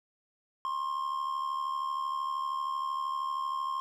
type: tone with amplitude modulation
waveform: triangle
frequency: 1065 Hz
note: C6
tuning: 30 cents sharp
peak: -26 dBFS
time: 0.65-3.8 s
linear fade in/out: 0 ms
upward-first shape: sine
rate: 72.9 Hz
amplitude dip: 60%
effects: none